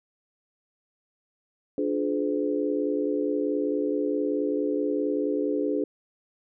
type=chord; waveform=sine; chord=D diminished seventh; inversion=none; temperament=just; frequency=293.7 / 352.4 / 422.9 / 507.5 Hz; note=D4 / F4 / Ab4 / Cb5; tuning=0 / +16 / +31 / +47 cents; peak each=-27 / -33 / -28 / -31 dBFS; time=1.78-5.84 s; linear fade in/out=2 ms; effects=none